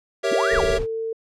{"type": "chord", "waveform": "square", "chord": "G diminished seventh", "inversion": "none", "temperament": "equal with one note detuned", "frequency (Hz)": [392, 468.3, 554.4, 659.3], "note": ["G4", "Bb4", "Db5", "Fb5"], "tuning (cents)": [0, 8, 0, 0], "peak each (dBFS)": -26, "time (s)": [0.23, 0.79], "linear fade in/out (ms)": 20}
{"type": "linear two-way sweep", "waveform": "sine", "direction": "up then down", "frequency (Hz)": [133.7, 1975.5, 133.7], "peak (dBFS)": -22, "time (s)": [0.31, 0.65], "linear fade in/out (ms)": 20, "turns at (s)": 0.53}
{"type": "noise", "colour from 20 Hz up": "brown", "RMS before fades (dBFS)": -28, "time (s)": [0.5, 0.87], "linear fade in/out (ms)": 50}
{"type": "tone", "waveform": "sine", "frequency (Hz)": 449.7, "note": "A4", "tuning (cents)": 38, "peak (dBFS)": -24, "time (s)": [0.5, 1.13], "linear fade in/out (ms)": 5}
{"effects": ["low-pass 7000 Hz 12 dB/octave"]}